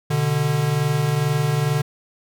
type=tone pair together; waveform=square; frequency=125.86 / 148.1 Hz; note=B2 / D3; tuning=+33 / +15 cents; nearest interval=minor third; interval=282 cents; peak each=-24 / -20 dBFS; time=0.1-1.82 s; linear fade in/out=10 ms; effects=none